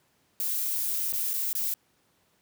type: noise with dropouts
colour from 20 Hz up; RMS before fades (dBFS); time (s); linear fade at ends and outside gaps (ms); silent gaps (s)
violet; -29; 0.4-1.74; 1; 1.123-1.135 / 1.333-1.338 / 1.53-1.551
effects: pink hiss -68 dBFS RMS until 2.41 s + high-pass 100 Hz 12 dB/octave